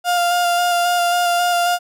35% pulse tone with vibrato, 702 Hz, F5, 9 cents sharp, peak -13 dBFS, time 0.04-1.79 s, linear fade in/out 50 ms, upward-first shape square, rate 3.7 Hz, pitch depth 13 cents each way, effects none

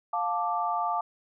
sine chord, D minor, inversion first, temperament just, 704.8 / 881 / 1174.7 Hz, F5 / A5 / D6, +16 / +2 / 0 cents, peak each -30 dBFS, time 0.13-1.01 s, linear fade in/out 5 ms, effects none

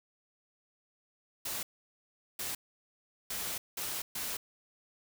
white noise bursts at uneven times, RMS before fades -37 dBFS, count 5, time 1.45-1.63 / 2.39-2.55 / 3.3-3.58 / 3.77-4.02 / 4.15-4.37 s, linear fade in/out 5 ms, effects none

